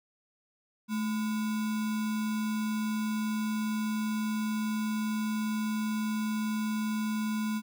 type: tone with sample-and-hold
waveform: sine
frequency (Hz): 216.1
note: A3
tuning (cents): -31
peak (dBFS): -28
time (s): 0.88-7.62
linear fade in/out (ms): 50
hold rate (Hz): 1225
effects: none